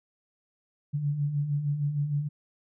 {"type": "beating tone pair", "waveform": "sine", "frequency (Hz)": [140, 146.5], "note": ["C#3", "D3"], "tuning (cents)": [18, -4], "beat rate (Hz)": 6.5, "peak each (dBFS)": [-34, -26], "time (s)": [0.93, 2.29], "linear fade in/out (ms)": 20, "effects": []}